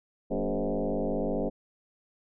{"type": "tone with frequency modulation", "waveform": "sine", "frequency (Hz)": 123.9, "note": "B2", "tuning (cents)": 6, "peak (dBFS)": -26, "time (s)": [0.3, 1.5], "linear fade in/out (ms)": 20, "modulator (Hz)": 101, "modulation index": 5.3, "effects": []}